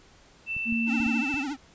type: tone with pitch glide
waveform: sine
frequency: 2667 to 2646 Hz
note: E7 to E7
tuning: +20 to +6 cents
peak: -28 dBFS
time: 0.46-1.45 s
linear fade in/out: 50 ms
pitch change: -14 cents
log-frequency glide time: 1.08-1.33 s
type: clicks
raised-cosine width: 5 ms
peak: -29 dBFS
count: 5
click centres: 0.566 / 0.725 / 1.002 / 1.065 / 1.342 s
type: tone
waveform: sine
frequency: 230 Hz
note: A#3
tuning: 23 cents flat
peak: -25 dBFS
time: 0.65-1.25 s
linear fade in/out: 50 ms
type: tone with vibrato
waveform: square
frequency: 280 Hz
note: C#4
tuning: 18 cents sharp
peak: -30 dBFS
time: 0.86-1.57 s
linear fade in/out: 50 ms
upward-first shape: triangle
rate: 14 Hz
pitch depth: 170 cents each way
effects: pink hiss -56 dBFS RMS until 1.74 s + resampled to 16000 Hz